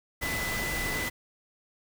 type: tone in noise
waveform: sine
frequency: 2000 Hz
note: B6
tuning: 21 cents sharp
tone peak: -32 dBFS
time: 0.21-1.1 s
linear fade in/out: 20 ms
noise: pink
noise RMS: -33 dBFS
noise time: 0.21-1.1 s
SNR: -2 dB
effects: none